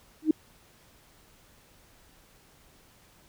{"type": "tone with exponential growth", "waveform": "sine", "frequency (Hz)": 311.8, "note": "D#4", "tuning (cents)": 4, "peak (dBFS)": -14, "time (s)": [0.22, 0.31], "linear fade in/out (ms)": 5, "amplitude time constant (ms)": 19, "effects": ["pink hiss -59 dBFS RMS until 3.28 s"]}